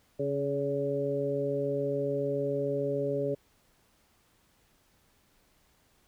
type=harmonic tone with a mistuned harmonic; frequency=140 Hz; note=C#3; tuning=18 cents sharp; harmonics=1 / 2 / 3 / 4; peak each=-36 / -36 / -31 / -32 dBFS; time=0.19-3.35 s; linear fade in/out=10 ms; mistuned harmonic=4; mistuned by=+21 cents; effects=pink hiss -67 dBFS RMS until 6.07 s